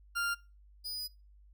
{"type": "tone pair in turn", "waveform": "40% pulse", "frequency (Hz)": [1396.9, 4951], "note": ["F6", "D#8"], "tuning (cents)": [0, -9], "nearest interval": "octave + minor seventh", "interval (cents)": 2191, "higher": "second", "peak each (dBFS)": [-30, -36], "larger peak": "first", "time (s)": [[0.15, 0.35], [0.84, 1.08]], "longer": "second", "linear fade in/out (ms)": 20, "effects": ["noise-tail reverb RT60 0.3 s tail -22 dB re dry", "added 50 Hz sine -56 dBFS peak until 1.53 s"]}